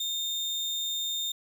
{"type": "tone", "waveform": "35% pulse", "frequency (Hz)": 3639, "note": "A#7", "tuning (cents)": -42, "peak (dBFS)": -27, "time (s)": [0, 1.32], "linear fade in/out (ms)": 5, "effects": ["11-bit"]}